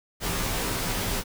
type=noise with comb filter; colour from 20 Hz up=pink; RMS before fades=-28 dBFS; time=0.2-1.24 s; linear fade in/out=50 ms; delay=14 ms; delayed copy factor=-0.75; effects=none